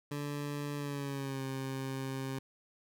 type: tone with pitch glide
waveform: 20% pulse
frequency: 145 to 133.74 Hz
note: D3 to C3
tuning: -22 to +38 cents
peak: -31 dBFS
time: 0.11-2.39 s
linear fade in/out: 5 ms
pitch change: -140 cents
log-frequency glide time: 0.77-1.43 s
effects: none